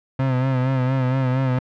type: tone with vibrato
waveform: 35% pulse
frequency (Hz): 130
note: C3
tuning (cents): -11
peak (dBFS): -16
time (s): 0.19-1.59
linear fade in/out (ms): 5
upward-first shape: sine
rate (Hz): 4.3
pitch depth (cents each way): 54
effects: low-pass 2000 Hz 12 dB/octave